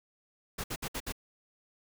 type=noise bursts; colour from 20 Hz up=pink; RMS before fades=-36 dBFS; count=5; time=0.58-1.124 s; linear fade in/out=10 ms; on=60 ms; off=61 ms; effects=none